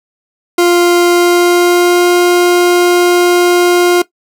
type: tone with pitch glide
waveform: 40% pulse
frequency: 349.6 to 353.3 Hz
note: F4 to F4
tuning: +2 to +20 cents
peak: -5 dBFS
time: 0.58-4.02 s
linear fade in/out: 5 ms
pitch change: +18 cents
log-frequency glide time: 1.02-2.08 s
effects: noise-tail reverb RT60 0.1 s tail -17 dB re dry